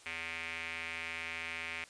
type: tone with band-pass filter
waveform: square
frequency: 82.41 Hz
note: E2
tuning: in tune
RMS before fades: -41 dBFS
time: 0.06-1.84 s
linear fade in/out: 0 ms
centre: 2300 Hz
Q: 4.7
effects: white hiss -58 dBFS RMS until 1.89 s + resampled to 22050 Hz